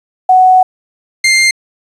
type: tone pair in turn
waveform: sine / sawtooth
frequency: 743 / 2102 Hz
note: F#5 / C7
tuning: +7 / +7 cents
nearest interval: octave + tritone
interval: 1800 cents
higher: second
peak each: -3 dBFS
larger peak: neither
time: 0.29-0.63 / 1.24-1.51 s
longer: first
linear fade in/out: 5 ms
effects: resampled to 22050 Hz + 7-bit